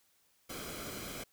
pink noise with comb filter, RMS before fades -43 dBFS, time 0.49-1.24 s, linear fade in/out 10 ms, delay 1.1 ms, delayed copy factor -0.6, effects white hiss -71 dBFS RMS until 1.32 s

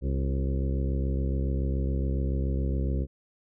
harmonic tone with a mistuned harmonic, 67.1 Hz, C2, 44 cents sharp, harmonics 1 / 2 / 3 / 4 / 5 / 6 / 7 / 8, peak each -26 / -32 / -36 / -38 / -40 / -42 / -43 / -44 dBFS, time 0.01-3.07 s, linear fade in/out 50 ms, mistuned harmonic 5, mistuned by +44 cents, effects none

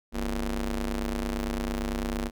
sawtooth ring-modulated tone, 100.3 Hz, G2, 40 cents sharp, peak -21 dBFS, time 0.12-2.31 s, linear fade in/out 50 ms, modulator 136 Hz, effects none

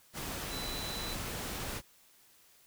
sine tone in noise, 3987 Hz, B7, 16 cents sharp, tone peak -41 dBFS, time 0.49-1.17 s, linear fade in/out 50 ms, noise pink, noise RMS -39 dBFS, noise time 0.13-1.82 s, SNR -5 dB, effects white hiss -63 dBFS RMS until 2.66 s

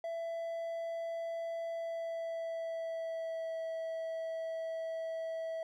triangle tone with pitch glide, 666 to 651.9 Hz, E5 to E5, +18 to -19 cents, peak -34 dBFS, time 0.04-5.63 s, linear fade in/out 2 ms, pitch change -37 cents, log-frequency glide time 1.72-3.6 s, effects none

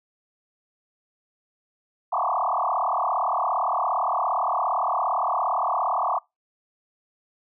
sine tone with frequency modulation, 932.3 Hz, A#5, in tune, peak -21 dBFS, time 2.12-6.19 s, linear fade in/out 10 ms, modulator 37.4 Hz, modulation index 6.7, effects noise-tail reverb RT60 0.2 s tail -24 dB re dry

